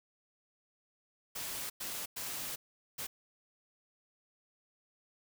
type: noise bursts at uneven times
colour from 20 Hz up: white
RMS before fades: -40 dBFS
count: 4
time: 1.35-1.7 / 1.8-2.06 / 2.16-2.56 / 2.98-3.07 s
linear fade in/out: 10 ms
effects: none